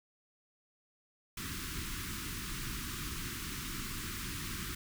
pink band-stop noise, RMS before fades -40 dBFS, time 1.37-4.75 s, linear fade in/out 5 ms, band 360 to 1100 Hz, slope 48 dB/octave, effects none

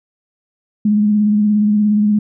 sine tone with vibrato, 209.5 Hz, G#3, 15 cents sharp, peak -10 dBFS, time 0.85-2.19 s, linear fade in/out 5 ms, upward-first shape sine, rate 17 Hz, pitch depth 29 cents each way, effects none

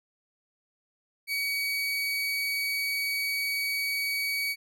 30% pulse tone, 2261 Hz, C#7, 34 cents sharp, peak -25 dBFS, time 1.27-4.56 s, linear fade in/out 50 ms, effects none

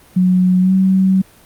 sine tone with pitch glide, 183.1 to 189.56 Hz, F#3 to F#3, -18 to +42 cents, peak -9 dBFS, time 0.16-1.22 s, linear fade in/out 10 ms, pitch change +60 cents, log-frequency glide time 0.6-0.73 s, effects pink hiss -46 dBFS RMS until 1.45 s + Opus 32 kbps

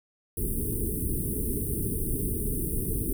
pink band-stop noise, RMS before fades -29 dBFS, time 0.37-3.13 s, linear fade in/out 5 ms, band 450 to 8900 Hz, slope 96 dB/octave, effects none

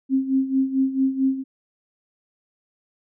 sine tone with tremolo, 266.3 Hz, C4, 31 cents sharp, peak -15 dBFS, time 0.09-1.44 s, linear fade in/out 50 ms, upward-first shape sine, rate 4.5 Hz, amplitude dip 75%, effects none

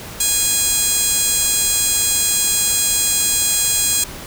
15% pulse tone with high-pass filter, 824 Hz, G#5, 14 cents flat, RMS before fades -17 dBFS, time 0.2-4.04 s, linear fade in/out 5 ms, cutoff 6000 Hz, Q 2, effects pink hiss -33 dBFS RMS until 4.26 s

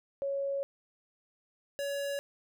sine / square tone pair in turn, 554.4 / 563.4 Hz, C#5 / C#5, 0 / +28 cents, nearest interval unison, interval 28 cents, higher second, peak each -30 / -33 dBFS, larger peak first, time 0.22-0.63 / 1.79-2.19 s, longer first, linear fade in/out 0 ms, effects none

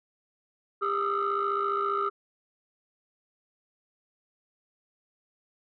sine tone cluster, 400.1 / 1211 / 1266 / 1345 Hz, G4 / D#6 / D#6 / E6, +35 / -47 / +30 / +34 cents, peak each -30 dBFS, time 0.81-2.1 s, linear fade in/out 20 ms, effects tanh soft clip ceiling -19 dBFS

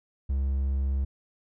triangle tone, 67.8 Hz, C#2, 38 cents flat, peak -22 dBFS, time 0.29-1.05 s, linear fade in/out 10 ms, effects none

